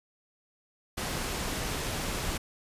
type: low-pass noise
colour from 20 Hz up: pink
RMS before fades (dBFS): -33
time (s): 0.97-2.38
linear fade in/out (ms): 10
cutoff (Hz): 12000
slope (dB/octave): 12
effects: resampled to 32000 Hz